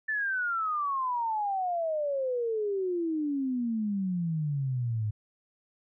sine exponential sweep, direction down, 1775 to 103.83 Hz, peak -27 dBFS, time 0.08-5.11 s, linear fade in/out 10 ms, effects none

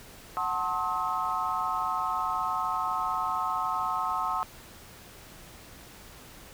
sine chord, F# diminished seventh, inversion none, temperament just, 740 / 888 / 1065.6 / 1278.7 Hz, F#5 / A5 / C6 / Eb6, 0 / +16 / +31 / +47 cents, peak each -34 / -34 / -31 / -31 dBFS, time 0.37-4.43 s, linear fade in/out 0 ms, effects pink hiss -49 dBFS RMS until 6.53 s

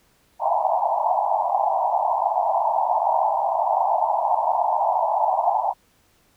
white band-pass noise, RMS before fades -21 dBFS, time 0.39-5.74 s, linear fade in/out 50 ms, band 640 to 960 Hz, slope 96 dB/octave, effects pink hiss -61 dBFS RMS until 6.36 s

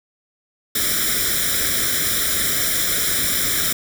white noise with comb filter, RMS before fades -20 dBFS, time 0.75-3.73 s, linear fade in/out 5 ms, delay 0.55 ms, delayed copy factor +0.95, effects none

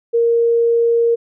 sine tone, 466.2 Hz, A#4, in tune, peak -11 dBFS, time 0.13-1.16 s, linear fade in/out 20 ms, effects none

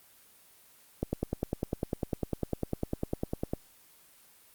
click train, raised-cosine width 2 ms, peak -16 dBFS, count 26, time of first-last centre 1.03-3.535 s, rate 9.98 Hz, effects white hiss -59 dBFS RMS until 4.54 s + Opus 24 kbps

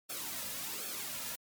white noise with flanger, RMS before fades -40 dBFS, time 0.09-1.36 s, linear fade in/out 10 ms, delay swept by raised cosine 1 to 2.7 ms, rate 1.3 Hz, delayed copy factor -0.7, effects MP3 96 kbps

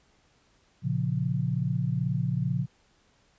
sine chord, Bb minor, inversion none, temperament equal with one note detuned, 116.14 / 138.59 / 174.61 Hz, Bb2 / Db3 / F3, -6 / 0 / 0 cents, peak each -30 / -28 / -30 dBFS, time 0.82-2.67 s, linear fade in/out 50 ms, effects pink hiss -65 dBFS RMS until 3.38 s + resampled to 16000 Hz

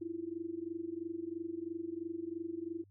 sine tone with amplitude modulation, 334.6 Hz, E4, 26 cents sharp, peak -34 dBFS, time 0.01-2.84 s, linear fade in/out 10 ms, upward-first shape sine, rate 23 Hz, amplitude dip 85%, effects added 99 Hz sine -61 dBFS peak until 2.9 s

